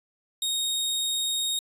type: tone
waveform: sawtooth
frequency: 3732 Hz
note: A#7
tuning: 1 cent sharp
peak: -22 dBFS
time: 0.42-1.59 s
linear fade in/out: 2 ms
effects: resampled to 32000 Hz